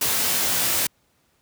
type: noise with comb filter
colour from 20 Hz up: white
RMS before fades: -22 dBFS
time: 0.01-0.87 s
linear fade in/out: 5 ms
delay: 19 ms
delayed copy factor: -0.75
effects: pink hiss -65 dBFS RMS until 1.41 s + high-pass 60 Hz 12 dB/octave